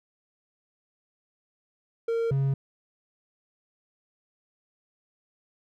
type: tone pair in turn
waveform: triangle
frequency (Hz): 460 / 136.76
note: A#4 / C#3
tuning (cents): -23 / -23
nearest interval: octave + major sixth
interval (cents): 2100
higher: first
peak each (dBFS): -22 / -20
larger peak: second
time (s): 2.08-2.31 / 2.31-2.54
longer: neither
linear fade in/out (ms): 5
effects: none